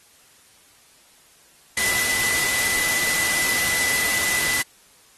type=tone in noise; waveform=sine; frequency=1998 Hz; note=B6; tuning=20 cents sharp; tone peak=-23 dBFS; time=1.77-4.62 s; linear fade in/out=5 ms; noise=white; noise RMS=-23 dBFS; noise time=1.77-4.62 s; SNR=-3 dB; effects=white hiss -54 dBFS RMS until 5.17 s + AAC 32 kbps